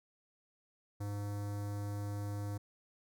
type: tone with notch filter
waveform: square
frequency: 102.2 Hz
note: G#2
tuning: 27 cents flat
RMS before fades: -39 dBFS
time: 1-2.58 s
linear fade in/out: 10 ms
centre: 2800 Hz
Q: 0.6
effects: none